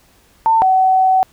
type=tone pair in turn; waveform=sine; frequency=897 / 754.3 Hz; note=A5 / F#5; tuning=+33 / +33 cents; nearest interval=minor third; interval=300 cents; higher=first; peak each=-9 dBFS; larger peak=neither; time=0.46-0.62 / 0.62-1.23 s; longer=second; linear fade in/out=0 ms; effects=pink hiss -52 dBFS RMS until 1.32 s